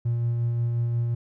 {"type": "tone with tremolo", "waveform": "triangle", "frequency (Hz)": 118.2, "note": "A#2", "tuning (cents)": 24, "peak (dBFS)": -18, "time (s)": [0.05, 1.15], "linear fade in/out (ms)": 10, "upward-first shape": "sine", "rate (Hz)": 5.6, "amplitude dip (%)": 30, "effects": ["tanh soft clip ceiling -17 dBFS"]}